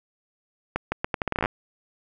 accelerating click train, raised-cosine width 0.5 ms, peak -9 dBFS, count 14, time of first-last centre 0.76-1.459 s, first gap 160 ms, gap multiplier 0.78, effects none

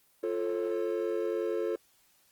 triangle chord, F augmented, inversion none, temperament equal with one note detuned, 349.2 / 440 / 542.6 Hz, F4 / A4 / C#5, 0 / 0 / -37 cents, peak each -31 / -30 / -34 dBFS, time 0.23-1.76 s, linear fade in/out 5 ms, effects white hiss -66 dBFS RMS until 2.31 s + Opus 24 kbps

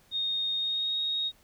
sine tone with pitch glide, 3700 to 3749 Hz, A#7 to A#7, -14 to +9 cents, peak -27 dBFS, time 0.11-1.32 s, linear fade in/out 50 ms, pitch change +23 cents, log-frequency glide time 0.56-0.96 s, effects pink hiss -62 dBFS RMS until 1.43 s

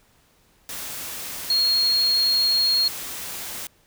sine tone in noise, 4278 Hz, C8, 38 cents sharp, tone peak -17 dBFS, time 1.5-2.88 s, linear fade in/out 2 ms, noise white, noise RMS -33 dBFS, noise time 0.69-3.67 s, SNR +13 dB, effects pink hiss -60 dBFS RMS until 3.86 s

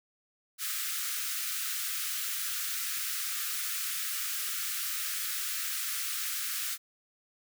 white high-pass noise, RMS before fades -34 dBFS, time 0.58-6.78 s, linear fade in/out 50 ms, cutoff 1200 Hz, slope 96 dB/octave, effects none

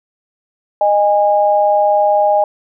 sine tone pair together, 615.6 / 820 Hz, D#5 / G#5, -19 / -22 cents, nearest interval perfect fourth, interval 497 cents, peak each -12 dBFS, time 0.81-2.44 s, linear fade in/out 2 ms, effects none

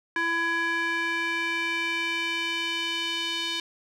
square tone with band-pass filter sweep, 334.2 Hz, E4, 24 cents sharp, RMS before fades -28 dBFS, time 0.16-3.6 s, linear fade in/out 2 ms, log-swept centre 1600 to 3400 Hz, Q 2.8, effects none

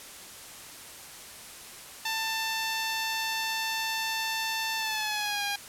10% pulse tone with pitch glide, 890 to 811.4 Hz, A5 to G#5, +20 to -41 cents, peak -20 dBFS, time 2.05-5.56 s, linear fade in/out 5 ms, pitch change -161 cents, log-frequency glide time 4.77-5.44 s, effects white hiss -45 dBFS RMS until 5.68 s + low-pass 12000 Hz 12 dB/octave

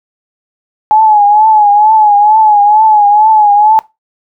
sine tone with vibrato, 846 Hz, G#5, 32 cents sharp, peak -3 dBFS, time 0.91-3.79 s, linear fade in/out 0 ms, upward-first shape triangle, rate 2.2 Hz, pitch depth 77 cents each way, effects noise-tail reverb RT60 0.2 s tail -19 dB re dry

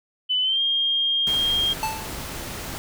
sine tone with pitch glide, 3004 to 3220 Hz, F#7 to G7, +26 to +46 cents, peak -19 dBFS, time 0.29-1.74 s, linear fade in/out 20 ms, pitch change +120 cents, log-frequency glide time 0.41-0.61 s
pink noise, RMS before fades -33 dBFS, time 1.27-2.78 s, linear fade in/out 0 ms
square tone with exponential decay, 880 Hz, A5, in tune, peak -21 dBFS, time 1.83-2.24 s, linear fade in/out 0 ms, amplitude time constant 87 ms
effects none

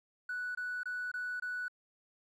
triangle tone bursts, 1480 Hz, F#6, in tune, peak -32 dBFS, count 5, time 0.29-1.682 s, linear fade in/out 5 ms, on 260 ms, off 23 ms, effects tanh soft clip ceiling -32 dBFS

